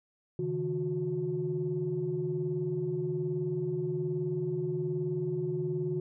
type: tone cluster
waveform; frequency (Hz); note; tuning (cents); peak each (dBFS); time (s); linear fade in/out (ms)
sine; 139 / 157.8 / 364.1; C#3 / D#3 / F#4; +5 / +25 / -28; -36 / -34 / -31; 0.39-6; 2
effects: tanh soft clip ceiling -21 dBFS